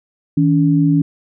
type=tone pair together; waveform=sine; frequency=159.4 / 284 Hz; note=D#3 / C#4; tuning=+42 / +42 cents; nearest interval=minor seventh; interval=1000 cents; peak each=-13 dBFS; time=0.37-1.02 s; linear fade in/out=5 ms; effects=none